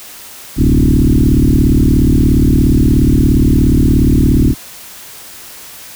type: tone with frequency modulation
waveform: sine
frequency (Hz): 101.9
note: G#2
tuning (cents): -32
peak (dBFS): -6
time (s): 0.56-4.55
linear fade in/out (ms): 50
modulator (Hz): 37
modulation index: 5.8
effects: white hiss -33 dBFS RMS until 5.95 s